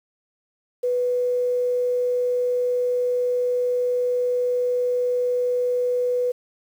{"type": "tone with quantisation", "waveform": "sine", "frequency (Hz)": 493.9, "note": "B4", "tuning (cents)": 0, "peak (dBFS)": -19, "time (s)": [0.83, 6.32], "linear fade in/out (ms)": 10, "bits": 8, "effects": []}